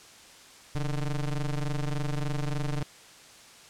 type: ring-modulated tone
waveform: square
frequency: 75.2 Hz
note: D2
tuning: 42 cents sharp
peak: -25 dBFS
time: 0.75-2.83 s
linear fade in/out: 0 ms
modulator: 63.5 Hz
effects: white hiss -51 dBFS RMS until 3.69 s + low-pass 8000 Hz 12 dB/octave